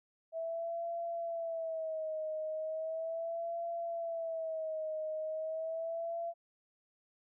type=tone with vibrato; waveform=sine; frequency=651 Hz; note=E5; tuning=22 cents flat; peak=-35 dBFS; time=0.32-6.34 s; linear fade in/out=50 ms; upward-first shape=sine; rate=0.37 Hz; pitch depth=73 cents each way; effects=none